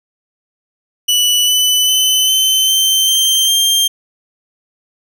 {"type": "tone with pitch steps", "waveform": "sawtooth", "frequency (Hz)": [2960, 2996, 3033, 3070, 3107, 3145, 3183], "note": ["F#7", "F#7", "F#7", "G7", "G7", "G7", "G7"], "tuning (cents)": [0, 21, 42, -37, -16, 5, 26], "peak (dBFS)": -7, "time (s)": [1.08, 3.88], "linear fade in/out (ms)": 10, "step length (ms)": 400, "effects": []}